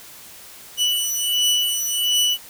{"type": "beating tone pair", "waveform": "sawtooth", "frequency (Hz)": [2960, 2961.4], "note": ["F#7", "F#7"], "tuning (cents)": [0, 1], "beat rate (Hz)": 1.4, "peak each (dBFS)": -18, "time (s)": [0.77, 2.38], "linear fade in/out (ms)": 50, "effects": ["white hiss -42 dBFS RMS until 2.49 s"]}